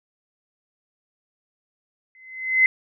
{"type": "tone with exponential growth", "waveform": "sine", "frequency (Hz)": 2050, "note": "C7", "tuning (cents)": -36, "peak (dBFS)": -10, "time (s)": [2.15, 2.66], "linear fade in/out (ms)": 1, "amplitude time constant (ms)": 110, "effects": []}